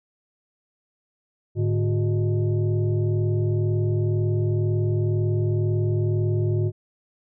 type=tone with frequency modulation; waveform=sine; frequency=106.5 Hz; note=G#2; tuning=44 cents sharp; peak=-19 dBFS; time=1.55-6.72 s; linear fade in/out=50 ms; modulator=255 Hz; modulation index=0.86; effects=none

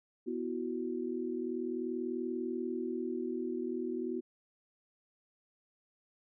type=chord; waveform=sine; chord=B suspended fourth; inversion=none; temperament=equal; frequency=246.9 / 329.6 / 370 Hz; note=B3 / E4 / F#4; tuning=0 / 0 / 0 cents; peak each=-38 / -39 / -37 dBFS; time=0.26-4.21 s; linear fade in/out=20 ms; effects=none

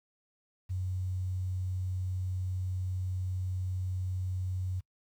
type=tone with quantisation; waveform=sine; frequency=92.5 Hz; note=F#2; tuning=in tune; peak=-31 dBFS; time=0.69-4.81 s; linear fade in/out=20 ms; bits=10; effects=noise-tail reverb RT60 0.1 s tail -22 dB re dry

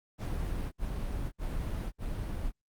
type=noise bursts; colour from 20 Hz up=brown; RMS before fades=-34 dBFS; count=4; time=0.18-2.523 s; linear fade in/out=50 ms; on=540 ms; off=61 ms; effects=Opus 48 kbps

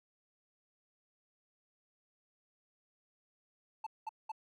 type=tone bursts; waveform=triangle; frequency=880 Hz; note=A5; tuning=in tune; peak=-35 dBFS; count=3; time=3.84-4.318 s; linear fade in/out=5 ms; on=26 ms; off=200 ms; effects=none

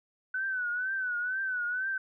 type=tone with vibrato; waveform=sine; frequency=1500 Hz; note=F#6; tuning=23 cents sharp; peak=-29 dBFS; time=0.34-1.98 s; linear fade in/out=5 ms; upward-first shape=triangle; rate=2.1 Hz; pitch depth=96 cents each way; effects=none

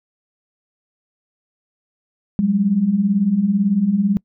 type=beating tone pair; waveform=sine; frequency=185.4 / 203.4 Hz; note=F#3 / G#3; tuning=+4 / -36 cents; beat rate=18 Hz; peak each=-20 / -15 dBFS; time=2.39-4.17 s; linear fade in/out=0 ms; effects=noise-tail reverb RT60 0.1 s tail -26 dB re dry

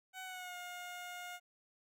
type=tone with pitch glide; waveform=15% pulse; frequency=750 to 713.7 Hz; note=F#5 to F5; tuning=+23 to +37 cents; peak=-38 dBFS; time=0.13-1.4 s; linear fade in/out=50 ms; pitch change=-86 cents; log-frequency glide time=0.24-0.56 s; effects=none

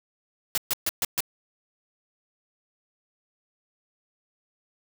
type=noise bursts; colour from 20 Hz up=white; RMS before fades=-25 dBFS; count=5; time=0.55-1.205 s; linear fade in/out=0 ms; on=27 ms; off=130 ms; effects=none

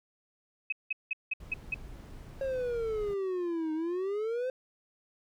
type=tone bursts; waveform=sine; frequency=2549 Hz; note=D#7; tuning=41 cents sharp; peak=-28 dBFS; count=6; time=0.7-1.744 s; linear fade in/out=5 ms; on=24 ms; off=180 ms
type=noise; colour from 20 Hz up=brown; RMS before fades=-46 dBFS; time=1.4-3.14 s; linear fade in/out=5 ms
type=exponential two-way sweep; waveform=triangle; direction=down then up; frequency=546 to 309.3 to 522 Hz; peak=-28 dBFS; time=2.41-4.5 s; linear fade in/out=2 ms; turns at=3.73 s
effects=none

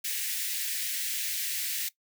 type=high-pass noise; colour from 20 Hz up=white; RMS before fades=-32 dBFS; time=0.04-1.89 s; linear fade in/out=10 ms; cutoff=1700 Hz; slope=48 dB/octave; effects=noise-tail reverb RT60 0.1 s tail -18 dB re dry

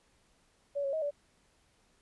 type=tone with pitch steps; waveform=sine; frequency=568 / 551 / 633 / 578 Hz; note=C#5 / C#5 / D#5 / D5; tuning=+42 / -11 / +30 / -28 cents; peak=-30 dBFS; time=0.75-1.11 s; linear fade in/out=20 ms; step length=90 ms; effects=pink hiss -69 dBFS RMS until 2.01 s + resampled to 24000 Hz

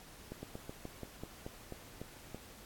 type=slowing click train; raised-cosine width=2 ms; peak=-29 dBFS; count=11; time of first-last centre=0.32-2.346 s; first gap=110 ms; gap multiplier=1.13; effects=pink hiss -55 dBFS RMS until 2.65 s + AAC 64 kbps

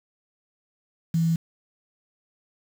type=tone with quantisation; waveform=sine; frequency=164.81 Hz; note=E3; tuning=in tune; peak=-19 dBFS; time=1.14-1.36 s; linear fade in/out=5 ms; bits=7; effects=none

